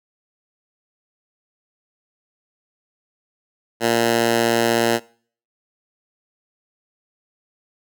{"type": "tone with high-pass filter", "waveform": "10% pulse", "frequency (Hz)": 116.54, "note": "A#2", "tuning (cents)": 0, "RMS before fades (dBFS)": -18, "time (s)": [3.8, 5], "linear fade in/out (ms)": 50, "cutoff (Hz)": 250, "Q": 0.65, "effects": ["noise-tail reverb RT60 0.5 s tail -23 dB re dry"]}